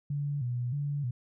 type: tone with vibrato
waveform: sine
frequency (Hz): 132.7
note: C3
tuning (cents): +25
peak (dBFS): -29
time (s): 0.1-1.11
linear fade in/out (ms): 5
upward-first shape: square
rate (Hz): 1.6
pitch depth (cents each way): 140
effects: none